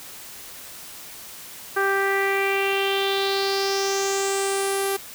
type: tone with low-pass filter sweep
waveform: sawtooth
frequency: 392.5 Hz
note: G4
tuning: 2 cents sharp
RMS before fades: -23 dBFS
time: 1.76-4.97 s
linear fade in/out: 10 ms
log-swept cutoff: 1500 to 12000 Hz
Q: 4.5
effects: white hiss -40 dBFS RMS until 5.14 s